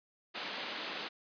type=band-pass noise; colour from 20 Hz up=white; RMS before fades=-41 dBFS; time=0.34-1.09 s; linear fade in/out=20 ms; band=200 to 4200 Hz; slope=24 dB/octave; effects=resampled to 11025 Hz